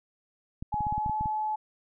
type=clicks; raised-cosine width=5 ms; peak=-23 dBFS; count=10; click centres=0.625 / 0.742 / 0.807 / 0.868 / 0.925 / 0.98 / 1.062 / 1.096 / 1.21 / 1.258 s
type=tone with pitch glide; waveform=sine; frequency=843 to 858.2 Hz; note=G#5 to A5; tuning=+26 to -43 cents; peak=-27 dBFS; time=0.72-1.56 s; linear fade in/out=10 ms; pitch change=+31 cents; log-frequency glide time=0.87-1.14 s
effects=none